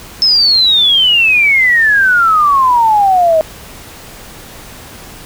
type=exponential sweep; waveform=sine; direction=down; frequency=5274 to 622.3 Hz; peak=-6 dBFS; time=0.22-3.41 s; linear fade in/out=0 ms; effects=pink hiss -33 dBFS RMS until 5.25 s